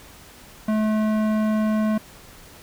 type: tone with low-pass filter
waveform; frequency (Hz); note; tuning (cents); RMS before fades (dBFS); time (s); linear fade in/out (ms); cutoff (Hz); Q
square; 215.7; A3; -34; -21; 0.68-1.98; 5; 1500; 0.67
effects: pink hiss -46 dBFS RMS until 2.62 s